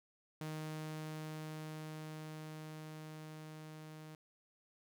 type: tone with level ramp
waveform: sawtooth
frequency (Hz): 155.56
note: D#3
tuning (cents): 0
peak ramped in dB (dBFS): -37 to -46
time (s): 0.41-4.15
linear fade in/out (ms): 2
effects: none